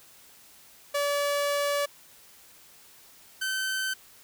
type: tone pair in turn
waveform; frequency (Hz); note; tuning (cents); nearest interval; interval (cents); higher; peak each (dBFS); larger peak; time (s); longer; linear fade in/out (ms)
sawtooth; 574 / 1536.8; D5 / G6; -40 / -35; octave + perfect fourth; 1705; second; -21 / -24; first; 0.94-1.86 / 3.41-3.94; first; 10
effects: white hiss -54 dBFS RMS until 4.23 s